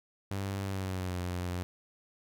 sawtooth tone with pitch glide, 98 to 89.35 Hz, G2 to F2, 0 to +40 cents, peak -29 dBFS, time 0.31-1.63 s, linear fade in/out 0 ms, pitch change -160 cents, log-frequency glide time 0.65-1.2 s, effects none

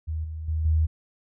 sine tone with level steps, 79 Hz, D#2, 27 cents sharp, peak -26 / -31 / -23 / -18 dBFS, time 0.07-0.87 s, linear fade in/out 20 ms, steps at 0.24 / 0.48 / 0.65 s, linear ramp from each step 5 ms, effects none

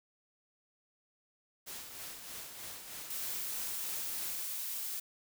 white noise with tremolo, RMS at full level -44 dBFS, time 1.66-4.44 s, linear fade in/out 20 ms, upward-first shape sine, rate 3.2 Hz, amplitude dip 45%
blue noise, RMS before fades -39 dBFS, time 3.1-5 s, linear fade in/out 5 ms
effects none

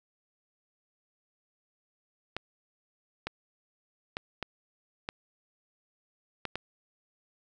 clicks, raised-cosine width 0.3 ms, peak -17 dBFS, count 7, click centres 2.366 / 3.27 / 4.169 / 4.427 / 5.089 / 6.453 / 6.556 s, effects none

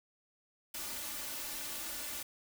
white noise with comb filter, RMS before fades -41 dBFS, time 0.74-2.23 s, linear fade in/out 5 ms, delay 3.4 ms, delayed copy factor +0.7, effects none

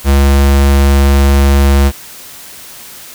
square tone, 69.4 Hz, C#2, 3 cents sharp, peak -6 dBFS, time 0.04-1.92 s, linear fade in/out 50 ms, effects white hiss -32 dBFS RMS until 3.14 s

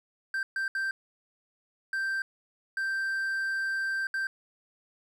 triangle tone bursts at uneven times, 1568 Hz, G6, in tune, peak -26 dBFS, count 6, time 0.34-0.43 / 0.56-0.68 / 0.75-0.91 / 1.93-2.22 / 2.77-4.07 / 4.14-4.27 s, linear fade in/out 2 ms, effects none

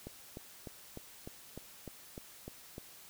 click train, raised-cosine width 2 ms, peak -30 dBFS, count 10, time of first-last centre 0.07-2.781 s, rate 3.32 Hz, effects white hiss -55 dBFS RMS until 3.09 s

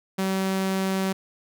sawtooth tone, 191.1 Hz, G3, 44 cents flat, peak -19 dBFS, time 0.18-1.13 s, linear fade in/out 10 ms, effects none

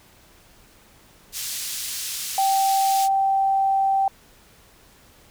pink band-pass noise, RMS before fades -30 dBFS, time 1.32-3.09 s, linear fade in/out 50 ms, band 4200 to 15000 Hz, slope 12 dB/octave
sine tone, 779 Hz, G5, 11 cents flat, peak -17 dBFS, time 2.38-4.08 s, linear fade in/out 2 ms
effects pink hiss -53 dBFS RMS until 5.3 s

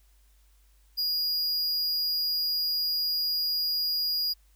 square tone, 4868 Hz, D#8, 39 cents flat, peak -26 dBFS, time 0.97-4.34 s, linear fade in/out 20 ms, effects added 50 Hz sine -58 dBFS peak until 4.55 s + white hiss -68 dBFS RMS until 4.55 s

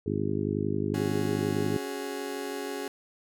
harmonic tone, 51.1 Hz, G#1, 27 cents flat, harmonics 2 / 3 / 4 / 5 / 6 / 7 / 8, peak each -34 / -34 / -34 / -34 / -34 / -34 / -34 dBFS, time 0.06-1.77 s, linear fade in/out 5 ms
35% pulse chord, C# suspended fourth, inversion none, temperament just, 277.2 / 369.6 / 415.8 Hz, C#4 / F#4 / G#4, 0 / -2 / +2 cents, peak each -36 / -37 / -34 dBFS, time 0.94-2.88 s, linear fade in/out 2 ms
effects none

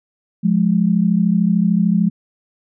sine tone pair together, 176.59 / 210 Hz, F3 / G#3, +19 / +19 cents, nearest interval minor third, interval 300 cents, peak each -15 dBFS, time 0.43-2.1 s, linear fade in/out 20 ms, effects none

